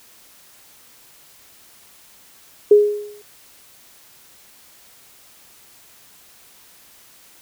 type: tone with exponential decay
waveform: sine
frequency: 415.3 Hz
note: G#4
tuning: in tune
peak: -4 dBFS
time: 2.71-3.22 s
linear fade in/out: 5 ms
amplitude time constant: 110 ms
effects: white hiss -49 dBFS RMS until 7.41 s